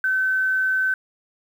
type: tone with quantisation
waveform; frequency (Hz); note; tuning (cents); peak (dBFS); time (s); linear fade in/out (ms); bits
sine; 1529; G6; -44; -18; 0.04-0.94; 2; 8
effects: none

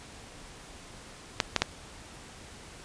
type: clicks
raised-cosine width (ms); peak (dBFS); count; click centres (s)
0.2; -5; 3; 1.402 / 1.563 / 1.62
effects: pink hiss -48 dBFS RMS until 2.84 s + resampled to 22050 Hz

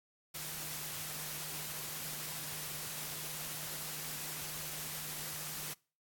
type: tone in noise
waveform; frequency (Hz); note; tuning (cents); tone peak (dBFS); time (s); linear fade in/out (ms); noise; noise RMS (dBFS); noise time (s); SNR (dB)
sine; 153.4; D#3; -24; -53; 0.34-5.74; 10; white; -42; 0.34-5.74; -14
effects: noise-tail reverb RT60 0.4 s tail -25 dB re dry + AAC 64 kbps

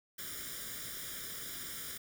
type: noise with comb filter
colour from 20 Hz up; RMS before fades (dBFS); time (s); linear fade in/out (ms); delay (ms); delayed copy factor
white; -43; 0.18-1.98; 10; 0.57; +0.85
effects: none

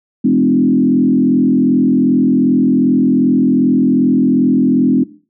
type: tone with frequency modulation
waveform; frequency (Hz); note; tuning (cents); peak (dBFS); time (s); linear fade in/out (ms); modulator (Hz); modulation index
sine; 254.6; C4; -47; -8; 0.24-5.04; 10; 42.6; 1.3
effects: noise-tail reverb RT60 0.4 s tail -18 dB re dry

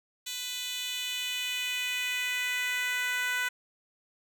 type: tone with high-pass filter sweep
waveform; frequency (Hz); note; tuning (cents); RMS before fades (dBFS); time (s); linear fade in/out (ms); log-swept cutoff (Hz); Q
10% pulse; 497.6; B4; +13; -32; 0.26-3.49; 10; 4100 to 1500; 2.2
effects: none

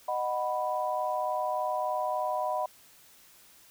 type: chord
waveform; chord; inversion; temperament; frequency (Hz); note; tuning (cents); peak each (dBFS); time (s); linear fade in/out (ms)
sine; B major; first; just; 617.4 / 740.8 / 987.8; D#5 / F#5 / B5; -14 / +2 / 0; -32; 0.08-2.66; 5
effects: white hiss -57 dBFS RMS until 3.7 s

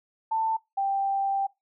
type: tone pair in turn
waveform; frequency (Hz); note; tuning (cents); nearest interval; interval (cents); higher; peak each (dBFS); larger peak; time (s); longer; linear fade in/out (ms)
sine; 890 / 786.3; A5 / G5; +20 / +5; major second; 215; first; -23; neither; 0.31-0.57 / 0.77-1.47; second; 10
effects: noise-tail reverb RT60 0.2 s tail -20 dB re dry

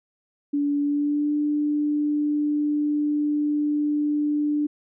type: tone with pitch glide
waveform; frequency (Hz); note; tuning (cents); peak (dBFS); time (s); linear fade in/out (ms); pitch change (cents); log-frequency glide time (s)
sine; 287.7 to 296.1; D4 to D4; -36 to +14; -20; 0.53-4.67; 10; +50; 0.81-1.34
effects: none

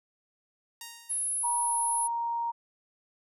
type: tone with exponential decay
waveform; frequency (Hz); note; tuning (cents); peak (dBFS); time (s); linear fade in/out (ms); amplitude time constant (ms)
5% pulse; 932.3; A#5; 0; -27; 0.81-1.6; 2; 170
type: tone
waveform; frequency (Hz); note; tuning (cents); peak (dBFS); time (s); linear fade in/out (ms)
sine; 10570; E9; +4; -28; 1.09-2.08; 20
type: tone with pitch glide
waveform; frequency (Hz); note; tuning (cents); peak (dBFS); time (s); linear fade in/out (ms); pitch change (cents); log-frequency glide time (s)
sine; 948 to 934.4; A#5 to A#5; +29 to +4; -28; 1.43-2.52; 20; -25; 1.6-1.77
effects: none

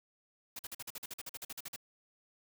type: noise bursts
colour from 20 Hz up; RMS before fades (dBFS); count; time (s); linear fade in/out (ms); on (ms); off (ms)
white; -43; 16; 0.56-1.762; 5; 32; 46
effects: none

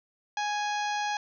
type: harmonic tone with a mistuned harmonic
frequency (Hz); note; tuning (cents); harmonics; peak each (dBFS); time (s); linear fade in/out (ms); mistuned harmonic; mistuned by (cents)
831; G#5; +1; 1 / 2 / 3 / 4 / 5 / 6 / 7 / 8; -29 / -35 / -39 / -41 / -43 / -45 / -46 / -47; 0.37-1.17; 2; 8; -66
effects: none

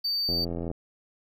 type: tone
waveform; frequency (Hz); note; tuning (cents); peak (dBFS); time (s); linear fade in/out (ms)
triangle; 4600; D8; -37; -24; 0.04-0.45; 10
type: click train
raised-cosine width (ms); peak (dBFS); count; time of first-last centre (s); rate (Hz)
2; -20; 37; 0.29-0.715; 84.8
effects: none

